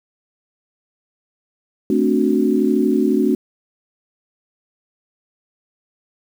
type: chord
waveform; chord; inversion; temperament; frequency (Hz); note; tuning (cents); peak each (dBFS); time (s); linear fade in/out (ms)
sine; D dominant seventh; second; equal; 220 / 261.6 / 293.7 / 370; A3 / C4 / D4 / F#4; 0 / 0 / 0 / 0; -19; 1.9-3.35; 2
effects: 7-bit